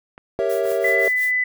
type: clicks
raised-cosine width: 0.5 ms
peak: -25 dBFS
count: 6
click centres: 0.179 / 0.39 / 0.655 / 0.717 / 0.845 / 0.885 s
type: chord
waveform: triangle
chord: G diminished seventh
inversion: none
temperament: equal with one note detuned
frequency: 393.1 / 466.2 / 554.4 / 659.3 Hz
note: G4 / Bb4 / Db5 / Fb5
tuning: +5 / 0 / 0 / 0 cents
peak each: -22 dBFS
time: 0.39-1.08 s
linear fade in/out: 0 ms
type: noise with tremolo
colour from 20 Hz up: blue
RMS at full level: -35 dBFS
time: 0.49-1.32 s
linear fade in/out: 10 ms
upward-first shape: triangle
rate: 5.7 Hz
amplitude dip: 95%
type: tone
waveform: sine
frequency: 2001 Hz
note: B6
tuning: 22 cents sharp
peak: -17 dBFS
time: 0.84-1.44 s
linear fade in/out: 5 ms
effects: none